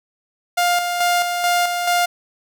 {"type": "tone with tremolo", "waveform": "sawtooth", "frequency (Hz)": 704, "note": "F5", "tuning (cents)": 14, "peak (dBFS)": -11, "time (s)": [0.57, 2.06], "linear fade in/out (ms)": 10, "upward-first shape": "square", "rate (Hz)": 2.3, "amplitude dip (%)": 45, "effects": []}